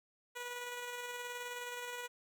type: tone with tremolo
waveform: 10% pulse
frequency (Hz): 487.6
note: B4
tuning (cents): -22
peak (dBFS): -32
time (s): 0.35-2.08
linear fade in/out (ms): 20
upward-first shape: square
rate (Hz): 19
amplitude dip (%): 25
effects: none